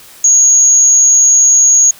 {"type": "tone", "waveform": "sine", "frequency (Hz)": 6645, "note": "G#8", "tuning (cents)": 0, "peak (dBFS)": -4, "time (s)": [0.24, 1.91], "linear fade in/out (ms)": 5, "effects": ["white hiss -38 dBFS RMS until 1.99 s"]}